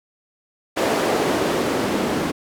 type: noise with band-pass filter sweep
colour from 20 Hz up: white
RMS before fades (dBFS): -21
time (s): 0.76-2.32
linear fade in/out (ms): 20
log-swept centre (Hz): 450 to 260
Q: 1.3
effects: none